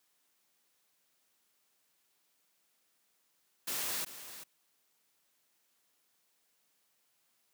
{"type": "noise with echo", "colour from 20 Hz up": "white", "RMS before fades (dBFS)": -36, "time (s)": [3.67, 4.05], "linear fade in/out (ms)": 10, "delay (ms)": 390, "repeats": 1, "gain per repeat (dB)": -12, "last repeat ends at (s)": 4.44, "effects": ["white hiss -75 dBFS RMS until 7.53 s", "high-pass 150 Hz 12 dB/octave"]}